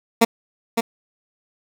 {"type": "tone with echo", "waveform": "15% pulse", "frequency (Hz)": 230, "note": "A#3", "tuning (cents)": -23, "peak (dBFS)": -4, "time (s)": [0.21, 0.25], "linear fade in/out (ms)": 10, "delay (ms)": 560, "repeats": 1, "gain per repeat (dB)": -6, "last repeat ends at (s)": 0.81, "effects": []}